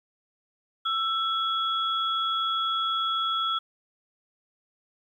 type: tone pair together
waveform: sine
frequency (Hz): 1330 / 3351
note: E6 / G#7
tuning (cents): +15 / +15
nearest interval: octave + major third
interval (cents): 1600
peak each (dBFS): -26 / -28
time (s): 0.85-3.59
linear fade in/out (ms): 10
effects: 10-bit